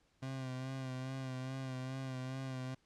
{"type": "tone with vibrato", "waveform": "30% pulse", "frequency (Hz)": 130.81, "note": "C3", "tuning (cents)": 0, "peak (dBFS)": -37, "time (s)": [0.22, 2.75], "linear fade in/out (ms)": 10, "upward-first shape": "sine", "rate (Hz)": 2.4, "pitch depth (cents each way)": 34, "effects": ["pink hiss -74 dBFS RMS until 2.85 s", "low-pass 7000 Hz 12 dB/octave"]}